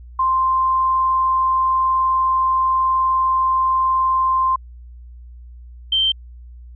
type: tone pair in turn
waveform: sine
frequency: 1046.5 / 3128 Hz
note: C6 / G7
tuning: 0 / -4 cents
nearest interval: octave + perfect fifth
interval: 1896 cents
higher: second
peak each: -14 dBFS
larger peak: neither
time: 0.19-4.56 / 5.92-6.12 s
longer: first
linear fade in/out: 5 ms
effects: added 60 Hz sine -36 dBFS peak until 6.75 s